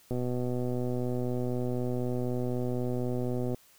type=click train; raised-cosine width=2 ms; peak=-20 dBFS; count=427; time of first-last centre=0.11-3.545 s; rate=124 Hz; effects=white hiss -60 dBFS RMS until 3.78 s